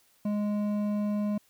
triangle tone with hard clipping, 207.7 Hz, G#3, in tune, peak -28 dBFS, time 0.25-1.38 s, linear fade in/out 5 ms, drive 12 dB, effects white hiss -65 dBFS RMS until 1.49 s

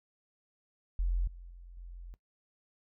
sine tone with level steps, 43.65 Hz, F1, in tune, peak -27 / -45 / -47 / -43 dBFS, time 0.99-2.14 s, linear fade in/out 0 ms, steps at 1.27 / 1.5 / 1.77 s, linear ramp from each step 5 ms, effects noise-tail reverb RT60 0.1 s tail -18 dB re dry

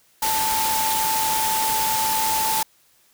sine tone in noise, 880 Hz, A5, in tune, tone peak -22 dBFS, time 0.22-2.63 s, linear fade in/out 5 ms, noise white, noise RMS -24 dBFS, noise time 0.22-2.63 s, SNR -1 dB, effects white hiss -59 dBFS RMS until 3.13 s

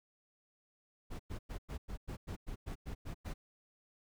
brown noise bursts, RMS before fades -41 dBFS, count 12, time 1.1-3.34 s, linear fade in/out 20 ms, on 95 ms, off 100 ms, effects none

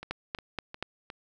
two click trains, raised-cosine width 0.3 ms, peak -16 / -24 dBFS, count 4 / 4, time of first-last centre 0.11-0.826 / 0.03-1.101 s, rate 4.19 / 2.8 Hz, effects none

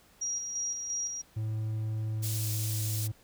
sine tone with tremolo, 5710 Hz, F8, 37 cents sharp, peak -30 dBFS, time 0.21-1.22 s, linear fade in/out 10 ms, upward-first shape square, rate 2.9 Hz, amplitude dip 40%
triangle tone with pitch glide, 109.2 to 107.76 Hz, A2 to A2, -13 to -36 cents, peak -28 dBFS, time 1.36-3.12 s, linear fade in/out 10 ms, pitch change -23 cents, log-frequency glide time 2.12-2.72 s
pink high-pass noise, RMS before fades -37 dBFS, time 2.22-3.08 s, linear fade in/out 20 ms, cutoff 5900 Hz, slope 12 dB/octave
effects pink hiss -61 dBFS RMS until 3.23 s

